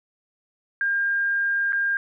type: tone with dropouts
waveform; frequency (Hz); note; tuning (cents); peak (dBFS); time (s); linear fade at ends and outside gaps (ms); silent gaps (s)
sine; 1606; G6; +41; -20; 0.81-1.97; 1; 1.723-1.73
effects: none